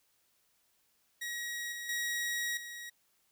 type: tone with level steps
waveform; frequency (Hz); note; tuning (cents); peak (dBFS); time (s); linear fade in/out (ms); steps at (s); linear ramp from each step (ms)
sawtooth; 1902; A#6; +34; -33 / -36 / -29 / -39; 1.21-2.9; 10; 1.72 / 1.89 / 2.57; 2
effects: white hiss -73 dBFS RMS until 3.31 s